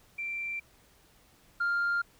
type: tone pair in turn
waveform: sine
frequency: 2353 / 1398.6 Hz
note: D7 / F6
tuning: +3 / +2 cents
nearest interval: major sixth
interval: 901 cents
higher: first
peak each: -32 / -24 dBFS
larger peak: second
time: 0.18-0.6 / 1.6-2.02 s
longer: neither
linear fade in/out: 10 ms
effects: tanh soft clip ceiling -24 dBFS + pink hiss -62 dBFS RMS until 2.19 s